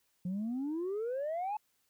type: exponential sweep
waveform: sine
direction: up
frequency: 174.61 to 871 Hz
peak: -31 dBFS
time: 0.25-1.57 s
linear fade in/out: 5 ms
effects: tanh soft clip ceiling -31 dBFS + white hiss -75 dBFS RMS until 1.89 s